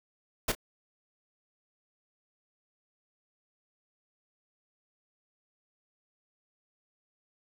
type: noise with echo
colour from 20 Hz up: pink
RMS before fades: -28 dBFS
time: 0.48-0.52 s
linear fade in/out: 5 ms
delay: 31 ms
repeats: 1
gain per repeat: -14 dB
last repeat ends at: 0.551 s
effects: none